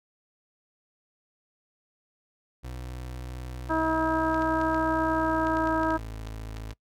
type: tone with pitch glide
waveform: 30% pulse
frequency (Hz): 62.4 to 54.32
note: B1 to A1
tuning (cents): +19 to -22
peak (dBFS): -33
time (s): 2.63-6.74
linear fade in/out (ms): 20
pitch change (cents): -241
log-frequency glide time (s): 4.98-6.11
type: harmonic tone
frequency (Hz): 320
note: D#4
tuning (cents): +49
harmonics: 1 / 2 / 3 / 4 / 5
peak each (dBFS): -27 / -30 / -28 / -32 / -34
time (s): 3.69-5.98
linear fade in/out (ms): 20
type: clicks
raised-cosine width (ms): 0.2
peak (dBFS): -24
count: 12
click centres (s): 4.344 / 4.421 / 4.614 / 4.745 / 5.47 / 5.57 / 5.673 / 5.833 / 5.906 / 6.272 / 6.569 / 6.707
effects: noise-tail reverb RT60 0.1 s tail -22 dB re dry